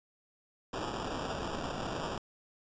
white noise with sample-and-hold, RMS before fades -37 dBFS, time 0.73-2.18 s, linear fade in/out 2 ms, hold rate 2100 Hz, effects resampled to 16000 Hz

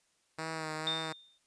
5% pulse tone with vibrato, 158.3 Hz, D#3, 30 cents sharp, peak -25 dBFS, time 0.38-1.13 s, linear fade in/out 10 ms, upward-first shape sine, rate 2.1 Hz, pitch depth 30 cents each way
sine tone with exponential decay, 3626 Hz, A#7, 49 cents flat, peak -28 dBFS, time 0.87-1.38 s, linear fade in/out 1 ms, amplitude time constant 110 ms
effects white hiss -73 dBFS RMS until 1.46 s + resampled to 22050 Hz

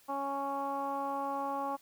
15% pulse tone with low-pass filter, 277.2 Hz, C#4, in tune, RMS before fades -35 dBFS, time 0.08-1.77 s, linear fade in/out 20 ms, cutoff 1000 Hz, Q 4.9, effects white hiss -63 dBFS RMS until 1.81 s

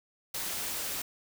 white noise, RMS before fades -35 dBFS, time 0.34-1.02 s, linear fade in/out 5 ms, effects none

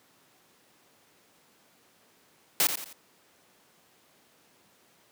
white noise with echo, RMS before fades -23 dBFS, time 2.6-2.67 s, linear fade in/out 0 ms, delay 86 ms, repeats 3, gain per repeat -8 dB, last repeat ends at 2.928 s, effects pink hiss -62 dBFS RMS until 5.11 s + high-pass 200 Hz 12 dB/octave

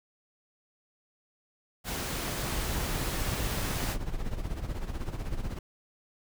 pink noise, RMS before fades -34 dBFS, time 1.84-3.97 s, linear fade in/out 50 ms
brown noise with tremolo, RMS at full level -31 dBFS, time 2.38-5.59 s, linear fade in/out 5 ms, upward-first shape sine, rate 16 Hz, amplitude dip 65%
effects none

